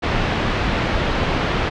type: low-pass noise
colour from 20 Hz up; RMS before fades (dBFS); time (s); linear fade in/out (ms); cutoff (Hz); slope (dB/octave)
pink; -20; 0.02-1.7; 20; 3200; 12
effects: low-pass 5000 Hz 12 dB/octave